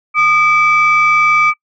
sine tone pair together, 1225 / 2309 Hz, D#6 / D7, -27 / -30 cents, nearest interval major seventh, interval 1097 cents, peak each -10 dBFS, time 0.14-1.54 s, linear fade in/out 50 ms, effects noise-tail reverb RT60 0.1 s tail -24 dB re dry + tanh soft clip ceiling -2 dBFS

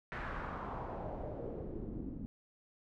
pink noise with low-pass filter sweep, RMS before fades -42 dBFS, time 0.12-2.26 s, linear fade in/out 0 ms, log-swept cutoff 1800 to 230 Hz, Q 2.4, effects none

